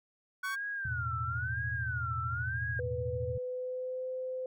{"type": "tone with vibrato", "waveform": "sine", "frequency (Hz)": 1480, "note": "F#6", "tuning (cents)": 0, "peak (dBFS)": -34, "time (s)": [0.43, 2.8], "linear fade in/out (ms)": 5, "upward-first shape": "sine", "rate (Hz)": 1, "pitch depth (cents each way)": 190}
{"type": "tone", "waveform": "sawtooth", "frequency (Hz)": 1117, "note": "C#6", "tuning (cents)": 13, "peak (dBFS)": -34, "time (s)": [0.43, 0.56], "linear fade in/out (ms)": 20}
{"type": "chord", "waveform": "sine", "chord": "E suspended fourth", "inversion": "none", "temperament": "equal", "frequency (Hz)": [82.41, 110, 123.47], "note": ["E2", "A2", "B2"], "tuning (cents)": [0, 0, 0], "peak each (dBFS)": -39, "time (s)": [0.85, 3.38], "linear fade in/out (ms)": 5}
{"type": "tone with pitch glide", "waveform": "sine", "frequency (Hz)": [493.9, 513.4], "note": ["B4", "C5"], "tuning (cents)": [0, -33], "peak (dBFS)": -34, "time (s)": [2.79, 4.46], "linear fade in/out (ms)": 2, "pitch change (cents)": 67, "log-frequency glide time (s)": [2.96, 4.08]}
{"effects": []}